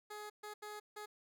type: tone bursts at uneven times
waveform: 15% pulse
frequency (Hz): 420.2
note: G#4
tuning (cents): +20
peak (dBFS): -39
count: 4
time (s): 0.1-0.3 / 0.43-0.54 / 0.62-0.8 / 0.96-1.06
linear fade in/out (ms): 10
effects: none